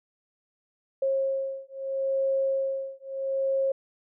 sine beating tone pair, 539 / 539.76 Hz, C#5 / C#5, -49 / -46 cents, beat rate 0.76 Hz, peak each -28 dBFS, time 1.02-3.72 s, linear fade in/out 5 ms, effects none

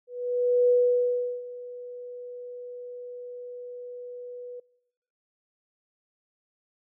sine tone with ADSR envelope, 491.1 Hz, B4, 10 cents flat, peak -17 dBFS, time 0.07-4.6 s, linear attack 620 ms, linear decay 730 ms, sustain -20 dB, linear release 6 ms, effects noise-tail reverb RT60 1.0 s tail -26 dB re dry

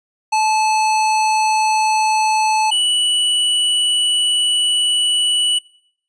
square tone pair in turn, 868 / 2954 Hz, A5 / F#7, -24 / -3 cents, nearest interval octave + major sixth, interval 2121 cents, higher second, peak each -14 dBFS, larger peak neither, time 0.32-2.71 / 2.71-5.59 s, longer second, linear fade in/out 10 ms, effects noise-tail reverb RT60 0.7 s tail -25 dB re dry + resampled to 22050 Hz

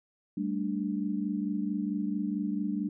sine chord, G suspended second, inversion none, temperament just, 196 / 220.5 / 294 Hz, G3 / A3 / D4, 0 / +4 / +2 cents, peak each -32 / -34 / -33 dBFS, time 0.37-2.89 s, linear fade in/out 5 ms, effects none

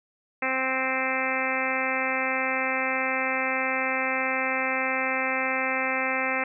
harmonic tone, 261.6 Hz, C4, in tune, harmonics 1 / 2 / 3 / 4 / 5 / 6 / 7 / 8 / 9 / 10, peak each -35 / -32 / -33 / -35 / -34 / -35 / -33 / -30 / -33 / -34 dBFS, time 0.42-6.44 s, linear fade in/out 5 ms, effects none

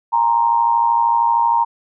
sine tone with amplitude modulation, 932.3 Hz, A#5, in tune, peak -9 dBFS, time 0.12-1.65 s, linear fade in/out 20 ms, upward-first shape sine, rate 113 Hz, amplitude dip 70%, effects none

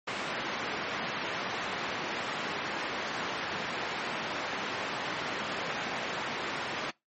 white band-pass noise, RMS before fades -35 dBFS, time 0.07-6.91 s, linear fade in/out 10 ms, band 150 to 2100 Hz, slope 12 dB/octave, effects noise-tail reverb RT60 0.2 s tail -23 dB re dry + MP3 32 kbps

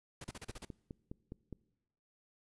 pink noise bursts, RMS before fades -47 dBFS, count 7, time 0.21-0.651 s, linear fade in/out 5 ms, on 33 ms, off 35 ms
click train, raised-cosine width 3 ms, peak -31 dBFS, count 7, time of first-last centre 0.29-1.527 s, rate 4.85 Hz
effects noise-tail reverb RT60 1.0 s tail -23 dB re dry + resampled to 24000 Hz

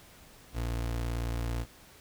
30% pulse tone, 58.1 Hz, A#1, 5 cents flat, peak -28 dBFS, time 0.53-1.66 s, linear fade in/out 50 ms, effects pink hiss -55 dBFS RMS until 2 s

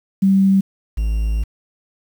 sine / triangle tone pair in turn, 193.8 / 54.38 Hz, G3 / A1, -20 / -20 cents, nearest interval octave + minor seventh, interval 2200 cents, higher first, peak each -10 / -14 dBFS, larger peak first, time 0.22-0.61 / 0.97-1.44 s, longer second, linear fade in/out 10 ms, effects 7-bit

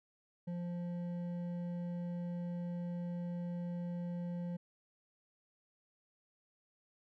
triangle tone with hard clipping, 174.61 Hz, F3, in tune, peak -39 dBFS, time 0.47-4.57 s, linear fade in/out 10 ms, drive 11 dB, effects none

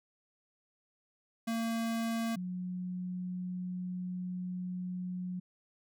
square / sine tone pair in turn, 228.1 / 181.37 Hz, A#3 / F#3, -37 / -34 cents, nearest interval major third, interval 397 cents, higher first, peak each -32 / -35 dBFS, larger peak first, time 1.47-2.36 / 2.36-5.4 s, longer second, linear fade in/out 10 ms, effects none

